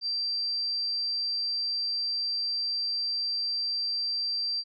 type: tone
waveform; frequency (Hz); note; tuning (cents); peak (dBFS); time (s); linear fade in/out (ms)
sine; 4702; D8; +1; -27; 0.01-4.64; 50
effects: none